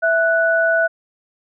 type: tone pair together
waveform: sine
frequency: 659.3 / 1480.1 Hz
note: E5 / F#6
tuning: 0 / 0 cents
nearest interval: octave + major second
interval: 1400 cents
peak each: -16 dBFS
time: 0.02-0.88 s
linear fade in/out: 20 ms
effects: none